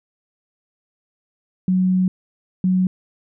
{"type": "tone bursts at uneven times", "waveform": "sine", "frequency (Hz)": 185, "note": "F#3", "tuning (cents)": 0, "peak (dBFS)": -14, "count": 2, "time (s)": [[1.68, 2.08], [2.64, 2.87]], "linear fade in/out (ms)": 2, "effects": []}